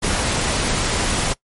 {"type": "noise", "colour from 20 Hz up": "pink", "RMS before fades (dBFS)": -20, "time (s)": [0.02, 1.34], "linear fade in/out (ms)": 20, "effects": ["noise-tail reverb RT60 0.1 s tail -21 dB re dry", "MP3 48 kbps"]}